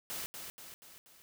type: noise with echo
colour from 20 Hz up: white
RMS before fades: -40 dBFS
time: 0.1-0.26 s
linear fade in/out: 0 ms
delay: 240 ms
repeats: 4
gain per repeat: -5 dB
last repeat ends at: 1.22 s
effects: none